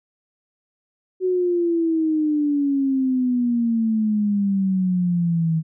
sine exponential sweep, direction down, 373.6 to 158.9 Hz, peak -17 dBFS, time 1.2-5.63 s, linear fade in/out 50 ms, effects none

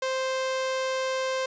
sawtooth tone, 523.3 Hz, C5, in tune, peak -22 dBFS, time 0.02-1.46 s, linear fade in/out 5 ms, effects resampled to 16000 Hz + 9-bit

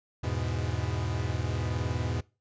45% pulse chord, E major, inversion none, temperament equal, 82.41 / 103.83 / 123.47 Hz, E2 / G#2 / B2, 0 / 0 / 0 cents, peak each -33 dBFS, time 0.23-2.21 s, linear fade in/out 10 ms, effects noise-tail reverb RT60 0.3 s tail -23 dB re dry + resampled to 16000 Hz

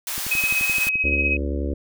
white high-pass noise, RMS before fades -28 dBFS, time 0.07-0.89 s, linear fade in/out 2 ms, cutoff 700 Hz, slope 12 dB/octave
click train, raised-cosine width 3 ms, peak -23 dBFS, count 12, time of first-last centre 0.18-1.128 s, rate 11.6 Hz
sine tone with tremolo, 2542 Hz, D#7, 36 cents sharp, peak -17 dBFS, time 0.31-1.37 s, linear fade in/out 5 ms, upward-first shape sine, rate 16 Hz, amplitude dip 50%
harmonic tone, 70.9 Hz, C#2, 40 cents sharp, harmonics 1 / 3 / 4 / 5 / 6 / 7 / 8, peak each -24 / -34 / -30 / -32 / -37 / -35 / -36 dBFS, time 1.04-1.74 s, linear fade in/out 5 ms
effects none

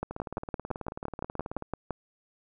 two click trains, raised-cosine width 1 ms, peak -22 / -17 dBFS, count 29 / 12, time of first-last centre 0.11-1.624 / 0.03-1.907 s, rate 18.5 / 5.86 Hz, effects none

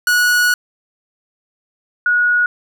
45% pulse / sine tone pair in turn, 1463 / 1454.6 Hz, F#6 / F#6, -20 / -30 cents, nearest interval unison, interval 10 cents, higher first, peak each -11 dBFS, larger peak neither, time 0.07-0.54 / 2.06-2.46 s, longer first, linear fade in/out 2 ms, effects none

